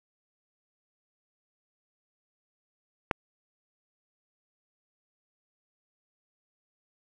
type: click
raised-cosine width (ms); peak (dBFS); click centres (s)
0.5; -9; 3.112
effects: none